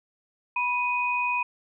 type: tone pair together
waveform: sine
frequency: 980 / 2493 Hz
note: B5 / D#7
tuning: -14 / +3 cents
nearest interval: octave + major third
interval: 1617 cents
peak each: -26 / -26 dBFS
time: 0.56-1.43 s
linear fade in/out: 5 ms
effects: none